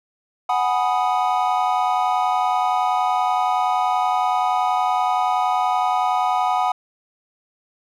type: chord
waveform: triangle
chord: G# minor seventh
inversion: third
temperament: equal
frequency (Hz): 740 / 830.6 / 987.8 / 1244.5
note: F#5 / G#5 / B5 / D#6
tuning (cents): 0 / 0 / 0 / 0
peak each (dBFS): -18 / -23 / -22 / -23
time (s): 0.49-6.72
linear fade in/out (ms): 5
effects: none